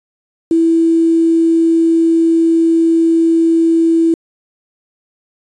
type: tone with quantisation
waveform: sine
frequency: 329.6 Hz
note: E4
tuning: in tune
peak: -8 dBFS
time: 0.51-4.14 s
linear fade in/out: 2 ms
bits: 6
effects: resampled to 22050 Hz